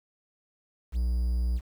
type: tone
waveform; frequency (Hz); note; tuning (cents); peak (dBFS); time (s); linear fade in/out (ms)
triangle; 60; B1; -49; -22; 0.92-1.61; 50
effects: 9-bit